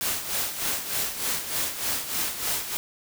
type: noise with tremolo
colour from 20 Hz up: white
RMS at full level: -26 dBFS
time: 0.01-2.77 s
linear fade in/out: 0 ms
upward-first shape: sine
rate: 3.3 Hz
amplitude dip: 65%
effects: none